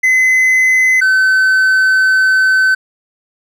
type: tone pair in turn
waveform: triangle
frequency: 2037 / 1526 Hz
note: C7 / G6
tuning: -47 / -47 cents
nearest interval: perfect fourth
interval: 500 cents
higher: first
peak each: -6 dBFS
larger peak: neither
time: 0.03-1.01 / 1.01-2.75 s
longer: second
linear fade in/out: 10 ms
effects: none